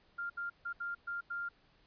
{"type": "tone bursts at uneven times", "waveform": "sine", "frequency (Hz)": 1396.9, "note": "F6", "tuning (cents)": 0, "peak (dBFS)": -36, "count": 6, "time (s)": [[0.18, 0.3], [0.37, 0.5], [0.65, 0.73], [0.8, 0.95], [1.07, 1.21], [1.3, 1.49]], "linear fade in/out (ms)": 10, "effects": ["pink hiss -68 dBFS RMS until 1.86 s", "resampled to 11025 Hz"]}